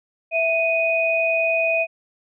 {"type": "tone pair together", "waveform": "sine", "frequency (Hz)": [659.3, 2489], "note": ["E5", "D#7"], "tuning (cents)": [0, 0], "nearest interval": "octave + major seventh", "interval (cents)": 2300, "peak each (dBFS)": -20, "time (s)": [0.31, 1.87], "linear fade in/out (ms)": 50, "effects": []}